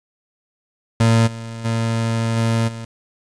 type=tone with level steps; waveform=30% pulse; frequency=114.1 Hz; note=A#2; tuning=37 cents flat; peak=-9 / -25 / -15 / -13 / -25 dBFS; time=1-2.85 s; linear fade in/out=5 ms; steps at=1.26 / 1.64 / 2.36 / 2.67 s; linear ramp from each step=20 ms; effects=resampled to 22050 Hz + 7-bit